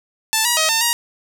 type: tone with pitch steps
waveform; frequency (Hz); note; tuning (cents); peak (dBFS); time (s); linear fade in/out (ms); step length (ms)
5% pulse; 882 / 960 / 632 / 900 / 945; A5 / B5 / D#5 / A5 / A#5; +4 / -49 / +27 / +39 / +23; -3; 0.33-0.93; 0; 120
effects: none